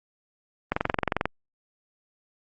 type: click train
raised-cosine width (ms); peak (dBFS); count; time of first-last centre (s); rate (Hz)
0.5; -8; 13; 0.72-1.256; 22.4
effects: Opus 32 kbps